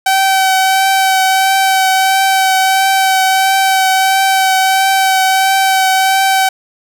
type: tone with vibrato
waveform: sawtooth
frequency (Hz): 766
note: G5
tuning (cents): -40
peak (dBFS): -5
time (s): 0.06-6.49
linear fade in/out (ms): 5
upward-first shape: triangle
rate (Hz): 1.5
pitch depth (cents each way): 18
effects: none